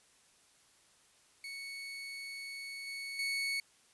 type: tone with level steps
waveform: 30% pulse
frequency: 2217 Hz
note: C#7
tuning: in tune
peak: -39 / -37 / -30 dBFS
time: 1.44-3.6 s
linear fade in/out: 2 ms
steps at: 2.87 / 3.19 s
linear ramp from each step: 2 ms
effects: white hiss -66 dBFS RMS until 3.93 s + resampled to 24000 Hz